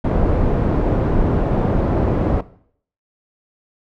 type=low-pass noise; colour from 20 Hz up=pink; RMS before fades=-17 dBFS; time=0.04-2.41 s; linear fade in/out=5 ms; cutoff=650 Hz; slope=12 dB/octave; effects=noise-tail reverb RT60 0.6 s tail -18 dB re dry